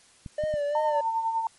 clicks, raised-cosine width 5 ms, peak -25 dBFS, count 3, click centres 0.262 / 0.438 / 0.54 s
triangle tone with vibrato, 596 Hz, D5, 25 cents sharp, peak -23 dBFS, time 0.38-1.01 s, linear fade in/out 5 ms, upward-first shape sine, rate 2.8 Hz, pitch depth 62 cents each way
sine tone with tremolo, 903 Hz, A5, 45 cents sharp, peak -22 dBFS, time 0.75-1.47 s, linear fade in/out 2 ms, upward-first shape sine, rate 10 Hz, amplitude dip 50%
effects white hiss -57 dBFS RMS until 1.58 s + MP3 48 kbps

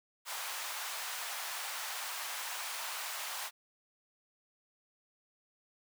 pink high-pass noise, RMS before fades -40 dBFS, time 0.25-3.51 s, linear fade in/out 50 ms, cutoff 780 Hz, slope 24 dB/octave, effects none

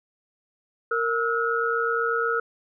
sine tone cluster, 462 / 1307 / 1435 Hz, A#4 / E6 / F6, -16 / -15 / +47 cents, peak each -26 dBFS, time 0.91-2.4 s, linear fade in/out 5 ms, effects none

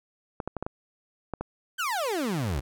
clicks, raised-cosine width 1 ms, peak -17 dBFS, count 7, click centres 0.402 / 0.476 / 0.567 / 0.626 / 0.665 / 1.337 / 1.41 s
30% pulse exponential sweep, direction down, 1600 to 60.6 Hz, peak -24 dBFS, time 1.78-2.61 s, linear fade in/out 20 ms
effects none

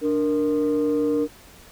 sine tone pair together, 293.7 / 466.2 Hz, D4 / A#4, 0 / 0 cents, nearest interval minor sixth, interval 800 cents, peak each -20 dBFS, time 0.01-1.28 s, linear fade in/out 50 ms, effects tanh soft clip ceiling -15 dBFS + pink hiss -48 dBFS RMS until 1.71 s

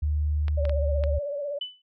sine tone with pitch glide, 75 to 72.82 Hz, D2 to D2, +37 to -14 cents, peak -22 dBFS, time 0.02-1.19 s, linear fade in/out 10 ms, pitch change -51 cents, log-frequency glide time 0.54-0.67 s
clicks, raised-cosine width 0.3 ms, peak -21 dBFS, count 4, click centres 0.482 / 0.653 / 0.695 / 1.038 s
sine tone with vibrato, 574 Hz, D5, 40 cents flat, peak -28 dBFS, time 0.57-1.59 s, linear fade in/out 10 ms, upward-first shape sine, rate 16 Hz, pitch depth 54 cents each way
sine tone with exponential decay, 2997 Hz, F#7, 22 cents sharp, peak -26 dBFS, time 1.61-1.82 s, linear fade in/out 5 ms, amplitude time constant 44 ms
effects none

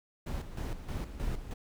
brown noise with tremolo, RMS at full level -34 dBFS, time 0.26-1.54 s, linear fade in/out 10 ms, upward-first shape square, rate 3.2 Hz, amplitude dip 65%, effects none

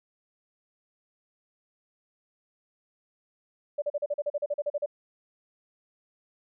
sine tone bursts, 584 Hz, D5, 10 cents flat, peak -25 dBFS, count 14, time 3.78-4.861 s, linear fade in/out 10 ms, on 41 ms, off 39 ms, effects none

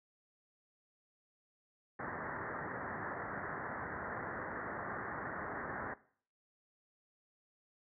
white low-pass noise, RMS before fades -42 dBFS, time 1.99-5.94 s, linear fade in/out 5 ms, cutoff 1900 Hz, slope 96 dB/octave, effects noise-tail reverb RT60 0.5 s tail -18 dB re dry + high-pass 80 Hz 12 dB/octave

